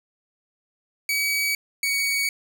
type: tone pair in turn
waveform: sawtooth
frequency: 2273 / 2246 Hz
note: C#7 / C#7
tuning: +43 / +22 cents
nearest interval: unison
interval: 21 cents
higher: first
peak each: -18 dBFS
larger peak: neither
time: 1.09-1.55 / 1.83-2.29 s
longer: neither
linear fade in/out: 2 ms
effects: 9-bit